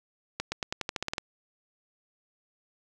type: accelerating click train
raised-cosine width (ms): 0.2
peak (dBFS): -13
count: 11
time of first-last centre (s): 0.4-1.182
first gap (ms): 120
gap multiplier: 0.9
effects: none